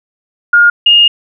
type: tone pair in turn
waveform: sine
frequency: 1421 / 2842 Hz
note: F6 / F7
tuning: +30 / +30 cents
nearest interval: octave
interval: 1200 cents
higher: second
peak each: -3 dBFS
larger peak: neither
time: 0.53-0.7 / 0.86-1.08 s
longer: second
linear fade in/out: 5 ms
effects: none